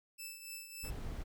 10% pulse tone with tremolo, 2637 Hz, E7, in tune, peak -34 dBFS, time 0.18-0.91 s, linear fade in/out 20 ms, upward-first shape triangle, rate 3.5 Hz, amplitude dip 65%
brown noise, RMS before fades -41 dBFS, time 0.83-1.24 s, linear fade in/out 20 ms
effects none

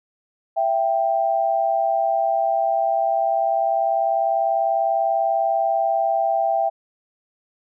sine tone pair together, 665 / 785.2 Hz, E5 / G5, +15 / +3 cents, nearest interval minor third, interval 288 cents, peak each -20 dBFS, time 0.56-6.7 s, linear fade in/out 20 ms, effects none

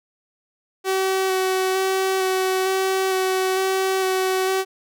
sawtooth tone with vibrato, 378.5 Hz, F#4, 39 cents sharp, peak -15 dBFS, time 0.84-4.65 s, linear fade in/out 50 ms, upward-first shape square, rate 1.1 Hz, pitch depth 11 cents each way, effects none

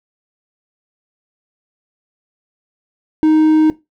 triangle tone, 311.8 Hz, D#4, 4 cents sharp, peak -6 dBFS, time 3.23-3.7 s, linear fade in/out 0 ms, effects noise-tail reverb RT60 0.2 s tail -18 dB re dry

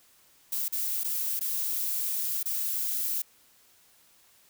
violet noise with dropouts, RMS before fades -30 dBFS, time 0.52-3.22 s, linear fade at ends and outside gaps 5 ms, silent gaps 0.683-0.724 / 1.035-1.044 / 1.394-1.409 / 2.43-2.456 s, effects white hiss -61 dBFS RMS until 4.49 s

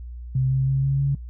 sine tone with pitch steps, 130.81 / 132.79 / 134.8 / 136.84 / 138.91 Hz, C3 / C3 / C#3 / C#3 / C#3, 0 / +26 / -48 / -22 / +4 cents, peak -18 dBFS, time 0.35-1.15 s, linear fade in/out 5 ms, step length 160 ms, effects noise-tail reverb RT60 0.1 s tail -20 dB re dry + added 60 Hz sine -33 dBFS peak until 1.29 s

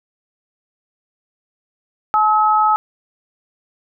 sine tone pair together, 857 / 1284 Hz, A5 / E6, -46 / -46 cents, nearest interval perfect fifth, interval 700 cents, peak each -14 dBFS, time 2.14-2.76 s, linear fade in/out 0 ms, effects none

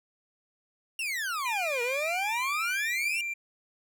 40% pulse exponential two-way sweep, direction down then up, 2837 to 466.6 to 2837 Hz, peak -29 dBFS, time 0.99-3.21 s, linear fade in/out 2 ms, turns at 1.82 s
triangle tone with pitch glide, 2409 to 2365 Hz, D7 to D7, +43 to +12 cents, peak -29 dBFS, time 1.45-3.34 s, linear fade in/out 10 ms, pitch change -31 cents, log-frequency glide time 1.83-2.12 s
effects none

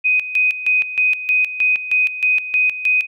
sine tone with tremolo, 2503 Hz, D#7, 10 cents sharp, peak -12 dBFS, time 0.04-3.07 s, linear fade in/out 20 ms, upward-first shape square, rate 3.2 Hz, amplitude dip 75%, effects none

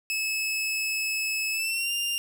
sawtooth tone with pitch glide, 2594 to 2796 Hz, E7 to F7, -28 to +1 cents, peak -23 dBFS, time 0.1-2.18 s, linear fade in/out 0 ms, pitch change +129 cents, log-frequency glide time 1.52-1.92 s, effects none

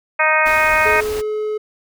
harmonic tone, 311.1 Hz, D#4, in tune, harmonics 2 / 3 / 4 / 5 / 6 / 7 / 8, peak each -20 / -20 / -20 / -20 / -20 / -20 / -20 dBFS, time 0.19-1.01 s, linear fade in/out 10 ms
pink band-stop noise, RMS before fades -30 dBFS, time 0.45-1.22 s, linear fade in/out 20 ms, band 120 to 200 Hz, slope 96 dB/octave
triangle tone, 427 Hz, G#4, 48 cents sharp, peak -17 dBFS, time 0.85-1.58 s, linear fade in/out 10 ms
effects none

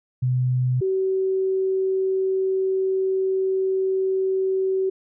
sine tone pair in turn, 126.5 / 380.5 Hz, B2 / F#4, +42 / +48 cents, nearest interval octave + perfect fifth, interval 1906 cents, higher second, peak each -18 / -19 dBFS, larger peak first, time 0.22-0.81 / 0.81-4.9 s, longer second, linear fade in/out 10 ms, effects none

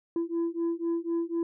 sine beating tone pair, 334.1 / 338.1 Hz, E4 / E4, +23 / +44 cents, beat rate 4 Hz, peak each -28 dBFS, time 0.16-1.43 s, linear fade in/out 2 ms, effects tanh soft clip ceiling -24 dBFS

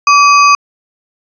sine tone with sample-and-hold, 1153 Hz, D6, 32 cents flat, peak -3 dBFS, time 0.07-0.55 s, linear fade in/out 2 ms, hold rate 3675 Hz, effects resampled to 16000 Hz

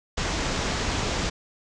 pink low-pass noise, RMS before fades -27 dBFS, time 0.17-1.3 s, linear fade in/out 10 ms, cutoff 7300 Hz, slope 48 dB/octave, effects none

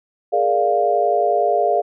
sine chord, Bb dominant seventh, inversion third, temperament equal, 415.3 / 466.2 / 587.3 / 698.5 Hz, Ab4 / Bb4 / D5 / F5, 0 / 0 / 0 / 0 cents, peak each -21 / -23 / -21 / -17 dBFS, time 0.32-1.82 s, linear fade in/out 20 ms, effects none

